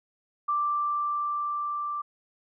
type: tone with level ramp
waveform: sine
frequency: 1176 Hz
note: D6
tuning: 2 cents sharp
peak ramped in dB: -23 to -29 dBFS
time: 0.48-2.02 s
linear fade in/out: 10 ms
effects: none